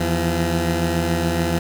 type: tone pair together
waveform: 15% pulse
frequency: 81.8 / 170.65 Hz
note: E2 / F3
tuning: -13 / -40 cents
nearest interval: octave + minor second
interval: 1273 cents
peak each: -15 dBFS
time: 0-1.59 s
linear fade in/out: 5 ms
effects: none

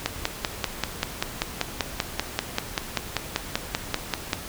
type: click train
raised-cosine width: 0.2 ms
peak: -5 dBFS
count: 23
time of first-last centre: 0.06-4.332 s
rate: 5.15 Hz
effects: pink hiss -37 dBFS RMS until 4.48 s

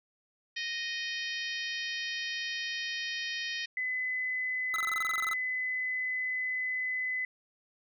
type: harmonic tone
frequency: 621 Hz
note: D#5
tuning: 3 cents flat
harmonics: 3 / 4 / 5 / 6 / 7 / 8 / 9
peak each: -37 / -39 / -41 / -43 / -44 / -45 / -46 dBFS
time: 0.56-3.66 s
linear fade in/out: 10 ms
type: tone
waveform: sine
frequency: 2016 Hz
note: B6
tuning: 35 cents sharp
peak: -30 dBFS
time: 3.77-7.25 s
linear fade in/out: 2 ms
type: tone bursts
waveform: square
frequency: 1300 Hz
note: E6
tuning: 24 cents flat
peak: -32 dBFS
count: 14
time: 4.74-5.333 s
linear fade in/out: 0 ms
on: 21 ms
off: 23 ms
effects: none

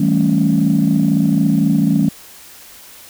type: chord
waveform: sine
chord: A dominant seventh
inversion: second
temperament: equal with one note detuned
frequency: 161.89 / 196 / 220 / 277.2 Hz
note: E3 / G3 / A3 / C#4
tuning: -31 / 0 / 0 / 0 cents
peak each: -16 dBFS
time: 0-2.09 s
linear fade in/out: 5 ms
effects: tanh soft clip ceiling -4 dBFS + white hiss -40 dBFS RMS until 3.09 s

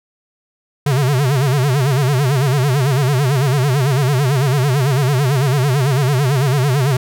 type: tone with vibrato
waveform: square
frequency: 135.5 Hz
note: C#3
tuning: 39 cents flat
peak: -13 dBFS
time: 0.86-6.97 s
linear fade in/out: 5 ms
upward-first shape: sine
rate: 9 Hz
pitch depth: 160 cents each way
effects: none

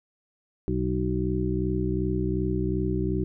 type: harmonic tone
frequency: 62.7 Hz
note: B1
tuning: 27 cents sharp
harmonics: 1 / 2 / 3 / 5 / 6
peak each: -30 / -30 / -30 / -30 / -30 dBFS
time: 0.68-3.24 s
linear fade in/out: 0 ms
effects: none

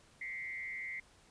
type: tone with frequency modulation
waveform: sine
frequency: 2077 Hz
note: C7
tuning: 13 cents flat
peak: -39 dBFS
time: 0.21-1 s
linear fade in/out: 5 ms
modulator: 126 Hz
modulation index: 0.86
effects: pink hiss -64 dBFS RMS until 1.3 s + resampled to 22050 Hz

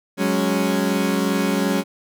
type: chord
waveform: 30% pulse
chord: F# suspended second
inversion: none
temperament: equal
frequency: 185 / 207.7 / 277.2 Hz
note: F#3 / G#3 / C#4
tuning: 0 / 0 / 0 cents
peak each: -20 dBFS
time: 0.17-1.84 s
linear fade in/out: 50 ms
effects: none

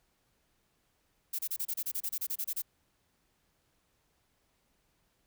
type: noise bursts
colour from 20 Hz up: violet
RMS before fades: -34 dBFS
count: 15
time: 1.33-2.621 s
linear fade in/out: 10 ms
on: 59 ms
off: 29 ms
effects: pink hiss -74 dBFS RMS until 5.26 s

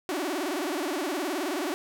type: tone with vibrato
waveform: sawtooth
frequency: 329.6 Hz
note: E4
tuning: in tune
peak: -24 dBFS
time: 0.09-1.74 s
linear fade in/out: 0 ms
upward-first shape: sine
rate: 19 Hz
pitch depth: 270 cents each way
effects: none

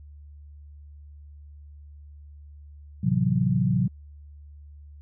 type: chord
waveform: sine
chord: F# half-diminished seventh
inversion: first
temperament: equal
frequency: 110 / 130.81 / 164.81 / 185 Hz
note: A2 / C3 / E3 / F#3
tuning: 0 / 0 / 0 / 0 cents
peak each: -28 / -24 / -27 / -24 dBFS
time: 3.03-3.88 s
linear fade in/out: 10 ms
effects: added 73 Hz sine -43 dBFS peak until 5.01 s

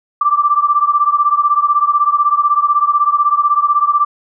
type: beating tone pair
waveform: sine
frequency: 1169 / 1185 Hz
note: D6 / D6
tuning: -8 / +15 cents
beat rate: 16 Hz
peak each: -12 / -14 dBFS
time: 0.21-4.05 s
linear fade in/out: 5 ms
effects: none

